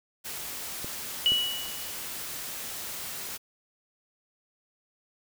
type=noise; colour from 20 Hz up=white; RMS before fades=-37 dBFS; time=0.24-3.38 s; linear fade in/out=20 ms
type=clicks; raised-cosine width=2 ms; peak=-24 dBFS; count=2; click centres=0.845 / 1.32 s
type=tone with exponential decay; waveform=sine; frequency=2937 Hz; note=F#7; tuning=13 cents flat; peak=-18 dBFS; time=1.26-2.05 s; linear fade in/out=0 ms; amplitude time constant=170 ms
effects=none